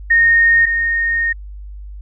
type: tone pair in turn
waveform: sine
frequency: 1847 / 1847 Hz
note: A#6 / A#6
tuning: -16 / -16 cents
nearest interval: unison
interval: 0 cents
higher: neither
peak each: -8 / -14 dBFS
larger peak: first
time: 0.1-0.66 / 0.66-1.33 s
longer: second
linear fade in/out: 10 ms
effects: added 50 Hz sine -29 dBFS peak until 2.01 s